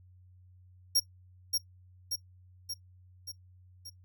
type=tone with echo; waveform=sawtooth; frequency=5580 Hz; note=F8; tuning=2 cents flat; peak=-20 dBFS; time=0.95-1 s; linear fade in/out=10 ms; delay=580 ms; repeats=5; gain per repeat=-4 dB; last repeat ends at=3.9 s; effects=noise-tail reverb RT60 0.1 s tail -18 dB re dry + added 91 Hz sine -55 dBFS peak until 4.04 s